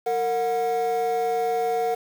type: tone pair together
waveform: triangle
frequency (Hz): 458.9 / 729.3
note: A#4 / F#5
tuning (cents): -27 / -25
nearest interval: minor sixth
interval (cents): 802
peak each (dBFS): -21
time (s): 0.06-1.95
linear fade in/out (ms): 10
effects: tanh soft clip ceiling -16 dBFS + 7-bit